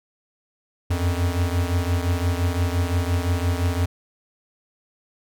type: beating tone pair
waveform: square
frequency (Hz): 86.1 / 91.9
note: F2 / F#2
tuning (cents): -24 / -11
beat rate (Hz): 5.8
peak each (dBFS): -22 / -26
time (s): 0.9-3.86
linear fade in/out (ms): 10
effects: none